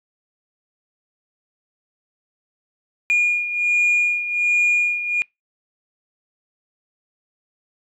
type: beating tone pair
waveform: sine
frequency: 2430 / 2431.3 Hz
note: D#7 / D#7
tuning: -42 / -41 cents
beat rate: 1.3 Hz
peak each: -16 / -21 dBFS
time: 3.1-5.22 s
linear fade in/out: 0 ms
effects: noise-tail reverb RT60 0.2 s tail -26 dB re dry + tanh soft clip ceiling -12 dBFS